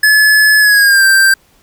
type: tone with pitch glide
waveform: square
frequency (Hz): 1715 to 1572.7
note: A6 to G6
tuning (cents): -45 to +5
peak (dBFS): -6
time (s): 0.03-1.34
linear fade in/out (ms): 5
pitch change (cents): -150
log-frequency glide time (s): 0.59-1.04
effects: pink hiss -51 dBFS RMS until 1.62 s